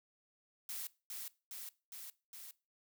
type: noise with echo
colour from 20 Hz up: blue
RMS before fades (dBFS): -43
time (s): 0.69-0.87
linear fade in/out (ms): 2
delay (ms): 410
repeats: 4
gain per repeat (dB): -2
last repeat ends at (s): 2.51
effects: noise-tail reverb RT60 0.3 s tail -20 dB re dry